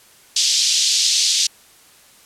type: band-pass noise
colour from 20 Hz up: white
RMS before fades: -17 dBFS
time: 0.36-1.47 s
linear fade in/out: 5 ms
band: 3500 to 6200 Hz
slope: 24 dB/octave
effects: white hiss -49 dBFS RMS until 2.25 s + low-pass 12000 Hz 12 dB/octave